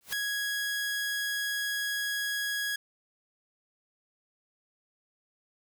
white noise with exponential growth, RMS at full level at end -34 dBFS, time 0.01-0.13 s, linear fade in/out 0 ms, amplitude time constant 26 ms
sawtooth tone, 1661.2 Hz, G#6, in tune, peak -26 dBFS, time 0.12-2.76 s, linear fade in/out 5 ms
effects none

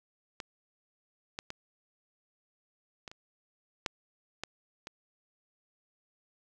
clicks, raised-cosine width 0.2 ms, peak -21 / -19 / -22 / -25 / -30 / -13 / -18 / -24 dBFS, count 8, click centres 0.402 / 1.389 / 1.504 / 3.078 / 3.115 / 3.862 / 4.436 / 4.871 s, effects none

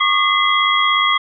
sine tone cluster, 1107 / 1204 / 2043 / 3299 Hz, C#6 / D6 / C7 / G#7, -3 / +43 / -42 / -12 cents, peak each -18 dBFS, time 0-1.18 s, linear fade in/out 10 ms, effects none

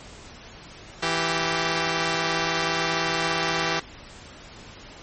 5% pulse tone pair together, 164.81 / 390.2 Hz, E3 / G4, 0 / -8 cents, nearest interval octave + minor third, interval 1492 cents, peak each -14 dBFS, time 1.02-3.8 s, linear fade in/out 10 ms, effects pink hiss -44 dBFS RMS until 5.02 s + MP3 32 kbps

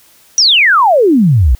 sine exponential sweep, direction down, 5960 to 55 Hz, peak -5 dBFS, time 0.38-1.55 s, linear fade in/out 0 ms, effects white hiss -46 dBFS RMS until 1.59 s

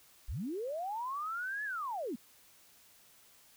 sine linear two-way sweep, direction up then down, 30.87 to 1736 to 197.1 Hz, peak -35 dBFS, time 0.28-2.16 s, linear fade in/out 10 ms, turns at 1.64 s, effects white hiss -62 dBFS RMS until 3.56 s

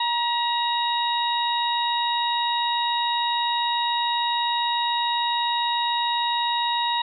harmonic tone with a mistuned harmonic, 947 Hz, A#5, 27 cents sharp, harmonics 1 / 2 / 3 / 4, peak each -23 / -32 / -33 / -26 dBFS, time 0-7.02 s, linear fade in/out 5 ms, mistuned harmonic 2, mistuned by +20 cents, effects none

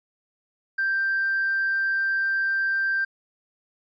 triangle tone, 1574 Hz, G6, 7 cents sharp, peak -18 dBFS, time 0.78-3.05 s, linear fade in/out 10 ms, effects tanh soft clip ceiling -18 dBFS + resampled to 16000 Hz

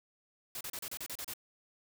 white noise bursts, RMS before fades -41 dBFS, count 9, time 0.55-1.336 s, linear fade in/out 2 ms, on 58 ms, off 33 ms, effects none

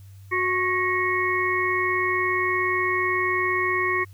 harmonic tone with a mistuned harmonic, 366 Hz, F#4, 19 cents flat, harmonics 1 / 3 / 5 / 6, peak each -27 / -26 / -25 / -27 dBFS, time 0.31-4.05 s, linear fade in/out 20 ms, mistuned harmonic 5, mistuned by +47 cents, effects added 97 Hz sine -42 dBFS peak until 4.13 s + white hiss -60 dBFS RMS until 4.13 s

